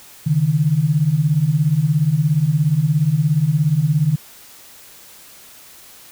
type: beating tone pair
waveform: sine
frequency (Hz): 138.8 / 155.8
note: C#3 / D#3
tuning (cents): +3 / +3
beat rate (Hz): 17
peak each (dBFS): -18 / -15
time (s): 0.26-4.16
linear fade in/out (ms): 10
effects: white hiss -43 dBFS RMS until 6.11 s